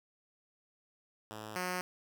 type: tone pair in turn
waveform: 5% pulse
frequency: 107.9 / 181.47 Hz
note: A2 / F#3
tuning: -33 / -33 cents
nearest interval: major sixth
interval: 900 cents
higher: second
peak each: -32 / -23 dBFS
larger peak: second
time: 1.31-1.56 / 1.56-1.81 s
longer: neither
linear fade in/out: 0 ms
effects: none